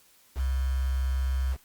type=tone with quantisation; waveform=sine; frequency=65.41 Hz; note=C2; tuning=in tune; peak=-24 dBFS; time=0.35-1.57 s; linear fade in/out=50 ms; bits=7; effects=white hiss -60 dBFS RMS until 1.64 s + Opus 48 kbps